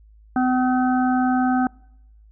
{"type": "harmonic tone", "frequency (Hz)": 254.2, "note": "C4", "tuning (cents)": -50, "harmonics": [1, 3, 5, 6], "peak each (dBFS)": [-18, -22, -30, -30], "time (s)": [0.36, 1.67], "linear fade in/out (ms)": 2, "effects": ["noise-tail reverb RT60 0.8 s tail -26 dB re dry", "added 53 Hz sine -47 dBFS peak until 2.31 s"]}